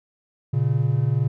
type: tone pair together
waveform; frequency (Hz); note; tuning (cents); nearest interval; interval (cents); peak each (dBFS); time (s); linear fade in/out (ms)
triangle; 117.98 / 139.7; A#2 / C#3; +21 / +14; minor third; 293; -19; 0.53-1.28; 10
effects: none